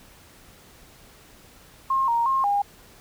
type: tone with pitch steps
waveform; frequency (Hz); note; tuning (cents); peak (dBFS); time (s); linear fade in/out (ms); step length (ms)
sine; 1069 / 934 / 1069 / 810; C6 / A#5 / C6 / G#5; +37 / +3 / +37 / -43; -19; 1.9-2.62; 5; 180
effects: pink hiss -51 dBFS RMS until 3 s